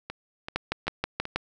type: two click trains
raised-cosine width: 0.3 ms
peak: -18 / -10 dBFS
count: 4 / 6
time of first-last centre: 0.1-1.254 / 0.56-1.36 s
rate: 2.6 / 6.25 Hz
effects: none